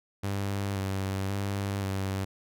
sawtooth tone with vibrato, 98 Hz, G2, in tune, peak -25 dBFS, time 0.23-2.25 s, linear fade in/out 10 ms, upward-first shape square, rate 0.94 Hz, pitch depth 25 cents each way, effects none

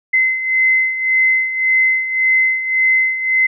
sine beating tone pair, 2053 / 2054.8 Hz, C7 / C7, -33 / -32 cents, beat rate 1.8 Hz, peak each -19 / -13 dBFS, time 0.13-3.47 s, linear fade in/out 10 ms, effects none

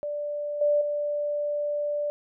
sine tone with level steps, 587.3 Hz, D5, in tune, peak -28 / -19 / -25 dBFS, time 0.03-2.1 s, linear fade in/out 0 ms, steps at 0.61 / 0.81 s, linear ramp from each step 5 ms, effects none

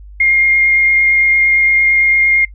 sine tone with vibrato, 2127 Hz, C7, 28 cents sharp, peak -8 dBFS, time 0.2-2.45 s, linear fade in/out 5 ms, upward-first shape triangle, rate 8.8 Hz, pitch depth 10 cents each way, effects noise-tail reverb RT60 0.1 s tail -19 dB re dry + added 50 Hz sine -32 dBFS peak until 2.54 s

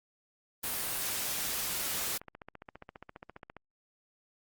white noise, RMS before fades -34 dBFS, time 0.63-2.18 s, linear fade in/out 10 ms
click train, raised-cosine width 0.5 ms, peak -30 dBFS, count 27, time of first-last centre 1.81-3.567 s, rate 14.8 Hz
effects Opus 32 kbps

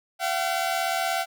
sawtooth tone pair together, 683.4 / 760 Hz, F5 / F#5, -38 / +46 cents, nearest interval major second, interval 184 cents, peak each -23 dBFS, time 0.19-1.26 s, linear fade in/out 50 ms, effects none

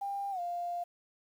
sine tone with pitch glide, 798 to 698.7 Hz, G5 to F5, +31 to +1 cents, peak -33 dBFS, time 0.01-0.84 s, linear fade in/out 10 ms, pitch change -230 cents, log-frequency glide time 0.31-0.4 s, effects 10-bit

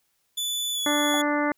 sawtooth tone with pitch glide, 3478 to 3399 Hz, A7 to G#7, -21 to +39 cents, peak -23 dBFS, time 0.37-1.22 s, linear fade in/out 10 ms, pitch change -40 cents, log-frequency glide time 0.74-0.8 s
harmonic tone, 293.7 Hz, D4, in tune, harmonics 1 / 2 / 3 / 4 / 5 / 6 / 7, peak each -25 / -28 / -30 / -31 / -32 / -33 / -33 dBFS, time 0.86-1.52 s, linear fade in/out 2 ms
sine tone with exponential decay, 784 Hz, G5, in tune, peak -26 dBFS, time 1.14-1.24 s, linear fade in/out 0 ms, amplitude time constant 20 ms
effects white hiss -71 dBFS RMS until 1.57 s

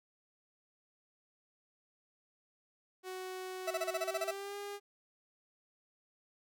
sawtooth tone with pitch glide, 371.8 to 405.5 Hz, F#4 to G#4, +8 to -41 cents, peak -37 dBFS, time 3.03-4.8 s, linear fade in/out 50 ms, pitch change +151 cents, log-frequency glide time 3.92-4.56 s
40% pulse tone bursts, 659.3 Hz, E5, in tune, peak -31 dBFS, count 10, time 3.67-4.313 s, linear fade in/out 10 ms, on 40 ms, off 27 ms
effects none

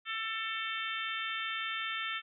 harmonic tone, 445.2 Hz, A4, 20 cents sharp, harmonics 3 / 4 / 5 / 6 / 7 / 8, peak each -39 / -40 / -41 / -42 / -42 / -43 dBFS, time 0.05-2.22 s, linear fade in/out 50 ms, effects none

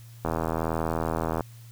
click train, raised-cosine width 1 ms, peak -13 dBFS, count 95, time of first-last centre 0.25-1.408 s, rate 81.2 Hz, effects added 116 Hz sine -44 dBFS peak until 1.71 s + white hiss -56 dBFS RMS until 1.71 s

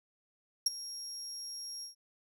35% pulse tone with ADSR envelope, 5588 Hz, F8, in tune, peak -20 dBFS, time 0.66-1.95 s, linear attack 6 ms, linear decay 20 ms, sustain -18 dB, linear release 120 ms, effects none

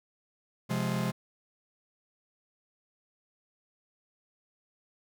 45% pulse chord, F minor, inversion second, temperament just, 130.96 / 174.61 / 209.5 Hz, C3 / F3 / Ab3, +2 / 0 / +15 cents, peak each -33 dBFS, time 0.69-1.12 s, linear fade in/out 20 ms, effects none

